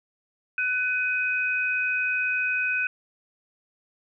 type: tone pair together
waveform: sine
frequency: 1498 / 2514 Hz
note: F#6 / D#7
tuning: +21 / +17 cents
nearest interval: major sixth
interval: 896 cents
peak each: -26 / -25 dBFS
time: 0.58-2.87 s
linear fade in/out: 2 ms
effects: none